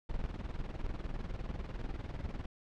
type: noise with tremolo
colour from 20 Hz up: brown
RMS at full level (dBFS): -37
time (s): 0.09-2.46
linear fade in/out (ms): 5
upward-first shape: square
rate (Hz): 20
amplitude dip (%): 65
effects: low-pass 4000 Hz 12 dB/octave